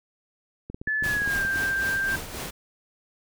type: clicks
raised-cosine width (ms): 3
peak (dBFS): -23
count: 12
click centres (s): 0.7 / 0.745 / 0.815 / 0.875 / 1.025 / 1.064 / 1.168 / 1.219 / 1.276 / 1.361 / 1.45 / 1.56
type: tone with pitch glide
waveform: sine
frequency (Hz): 1731 to 1578.2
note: A6 to G6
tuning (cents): -29 to +11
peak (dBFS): -23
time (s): 0.87-2.16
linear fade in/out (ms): 5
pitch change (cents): -160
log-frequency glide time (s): 1.03-1.43
type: noise with tremolo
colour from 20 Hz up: pink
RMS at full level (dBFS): -33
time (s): 1.03-2.51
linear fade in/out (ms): 10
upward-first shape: sine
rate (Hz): 3.8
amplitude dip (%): 55
effects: none